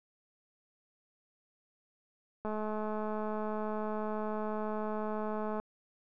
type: click train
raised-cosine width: 1 ms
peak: -24 dBFS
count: 675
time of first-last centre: 2.45-5.6 s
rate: 214 Hz
effects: none